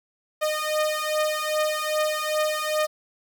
sawtooth beating tone pair, 612 / 614.5 Hz, D#5 / D#5, -29 / -22 cents, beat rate 2.5 Hz, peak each -22 dBFS, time 0.41-2.87 s, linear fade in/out 20 ms, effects none

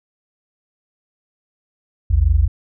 sine tone pair together, 56.92 / 80.5 Hz, A#1 / E2, -41 / -41 cents, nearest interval tritone, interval 600 cents, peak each -14 dBFS, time 2.1-2.48 s, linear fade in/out 10 ms, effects none

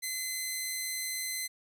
10% pulse tone, 2046 Hz, C7, 39 cents flat, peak -24 dBFS, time 0.02-1.48 s, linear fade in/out 20 ms, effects none

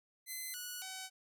5% pulse tone with pitch steps, 2045 / 1469 / 756 Hz, C7 / F#6 / F#5, -40 / -13 / +37 cents, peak -31 dBFS, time 0.26-1.1 s, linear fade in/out 50 ms, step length 280 ms, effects none

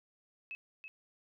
sine tone with echo, 2591 Hz, E7, 30 cents flat, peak -40 dBFS, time 0.51-0.55 s, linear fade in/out 0 ms, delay 330 ms, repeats 1, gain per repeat -5 dB, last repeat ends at 0.88 s, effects none

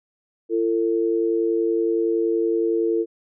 sine tone pair together, 339.3 / 450 Hz, F4 / A4, -50 / +39 cents, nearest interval perfect fourth, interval 489 cents, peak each -21 dBFS, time 0.49-3.06 s, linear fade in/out 50 ms, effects none

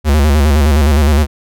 square tone with vibrato, 73.42 Hz, D2, in tune, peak -8 dBFS, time 0.04-1.27 s, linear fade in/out 50 ms, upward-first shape square, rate 9.7 Hz, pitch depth 81 cents each way, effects none

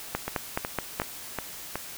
two click trains, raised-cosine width 0.5 ms, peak -14 / -11 dBFS, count 5 / 5, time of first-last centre 0.28-1.756 / 0.15-0.999 s, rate 2.71 / 4.71 Hz, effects white hiss -41 dBFS RMS until 1.97 s

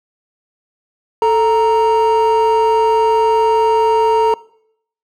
triangle tone pair together, 440.3 / 932.3 Hz, A4 / A#5, +1 / 0 cents, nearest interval octave + minor second, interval 1299 cents, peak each -10 dBFS, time 1.22-4.34 s, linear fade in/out 2 ms, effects noise-tail reverb RT60 0.7 s tail -23 dB re dry + tanh soft clip ceiling -3 dBFS

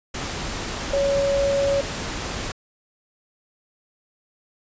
sine tone in noise, 558 Hz, C#5, 11 cents sharp, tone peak -18 dBFS, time 0.93-1.81 s, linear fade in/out 5 ms, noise pink, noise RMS -29 dBFS, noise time 0.14-2.52 s, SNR +8 dB, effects resampled to 16000 Hz

